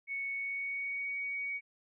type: tone with pitch glide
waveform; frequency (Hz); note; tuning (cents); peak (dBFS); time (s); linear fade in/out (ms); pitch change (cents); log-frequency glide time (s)
sine; 2217 to 2247; C#7 to C#7; 0 to +23; -34; 0.07-1.61; 50; +23; 0.29-1.14
effects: none